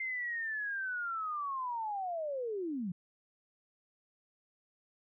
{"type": "linear sweep", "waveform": "sine", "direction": "down", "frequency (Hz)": [2099, 165.6], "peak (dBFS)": -34, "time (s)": [0, 2.92], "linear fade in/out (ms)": 5, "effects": []}